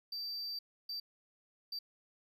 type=tone bursts at uneven times; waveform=triangle; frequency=4660 Hz; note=D8; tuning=14 cents flat; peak=-37 dBFS; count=3; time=0.12-0.59 / 0.89-1 / 1.72-1.79 s; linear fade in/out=5 ms; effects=none